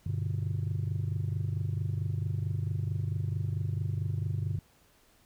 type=chord; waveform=sine; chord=G major; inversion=none; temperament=just; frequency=98 / 122.5 / 147 Hz; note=G2 / B2 / D3; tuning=0 / -14 / +2 cents; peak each=-30 / -33 / -33 dBFS; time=0.06-4.59 s; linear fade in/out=5 ms; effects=tanh soft clip ceiling -24 dBFS + pink hiss -64 dBFS RMS until 5.25 s